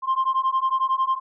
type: beating tone pair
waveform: sine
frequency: 1049 / 1060 Hz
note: C6 / C6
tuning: +4 / +22 cents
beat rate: 11 Hz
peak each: -21 dBFS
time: 0.02-1.2 s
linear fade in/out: 50 ms
effects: tanh soft clip ceiling -15 dBFS